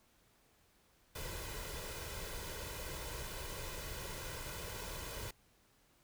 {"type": "noise with comb filter", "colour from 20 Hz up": "pink", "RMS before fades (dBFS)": -44, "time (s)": [1.15, 5.31], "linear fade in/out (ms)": 5, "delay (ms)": 2, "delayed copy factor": 0.6, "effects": ["pink hiss -70 dBFS RMS until 6.03 s"]}